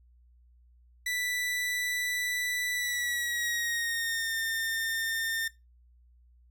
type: tone with pitch glide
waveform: sawtooth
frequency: 1975.5 to 1811.5 Hz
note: B6 to A6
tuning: 0 to +50 cents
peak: -26 dBFS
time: 1.06-5.48 s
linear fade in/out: 5 ms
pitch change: -150 cents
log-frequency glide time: 2.73-4.36 s
effects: noise-tail reverb RT60 0.2 s tail -18 dB re dry + added 60 Hz sine -57 dBFS peak until 6.5 s